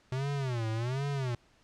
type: tone with vibrato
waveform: square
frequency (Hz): 125.5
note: B2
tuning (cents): +28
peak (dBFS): -31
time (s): 0.12-1.35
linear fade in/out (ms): 2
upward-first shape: sine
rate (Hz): 1.3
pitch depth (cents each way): 220
effects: pink hiss -65 dBFS RMS until 1.63 s + low-pass 6000 Hz 12 dB/octave